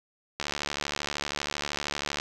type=click train; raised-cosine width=0.2 ms; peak=-12 dBFS; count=132; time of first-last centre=0.4-2.199 s; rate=72.8 Hz; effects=none